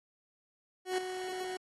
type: tone with ADSR envelope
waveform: 30% pulse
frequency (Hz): 370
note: F#4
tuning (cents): 0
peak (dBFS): -25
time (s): 0.85-1.57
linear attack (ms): 130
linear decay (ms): 5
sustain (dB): -9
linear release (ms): 4
effects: AAC 32 kbps

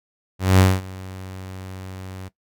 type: tone with ADSR envelope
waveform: sawtooth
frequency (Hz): 94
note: F#2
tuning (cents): +28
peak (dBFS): -6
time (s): 0.39-2.29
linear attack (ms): 200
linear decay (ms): 220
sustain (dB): -23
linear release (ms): 16
effects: noise-tail reverb RT60 0.1 s tail -17 dB re dry

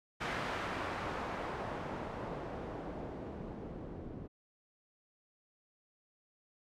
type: noise with low-pass filter sweep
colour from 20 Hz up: white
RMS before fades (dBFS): -41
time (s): 0.2-4.28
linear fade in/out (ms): 20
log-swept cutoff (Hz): 1800 to 290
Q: 0.82
effects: none

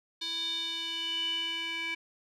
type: tone with band-pass filter sweep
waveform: square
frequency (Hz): 330.7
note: E4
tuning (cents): +6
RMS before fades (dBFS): -34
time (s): 0.21-1.95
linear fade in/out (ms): 10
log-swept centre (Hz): 3900 to 2500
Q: 9
effects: none

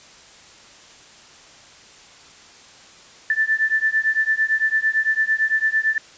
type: beating tone pair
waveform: sine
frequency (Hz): 1760 / 1768.9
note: A6 / A6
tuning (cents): 0 / +9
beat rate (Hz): 8.9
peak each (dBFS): -20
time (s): 3.3-5.98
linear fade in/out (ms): 2
effects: white hiss -46 dBFS RMS until 6.17 s + resampled to 16000 Hz

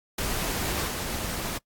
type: noise with level steps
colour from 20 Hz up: pink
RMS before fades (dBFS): -29 / -32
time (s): 0.18-1.58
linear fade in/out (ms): 5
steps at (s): 0.87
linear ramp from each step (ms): 5
effects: noise-tail reverb RT60 0.1 s tail -23 dB re dry + AAC 64 kbps

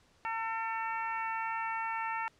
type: harmonic tone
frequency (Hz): 450.2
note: A4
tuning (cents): +40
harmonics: 2 / 3 / 4 / 5 / 6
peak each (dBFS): -35 / -39 / -41 / -43 / -45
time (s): 0.25-2.28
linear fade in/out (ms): 0
effects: pink hiss -66 dBFS RMS until 2.39 s + low-pass 7000 Hz 12 dB/octave

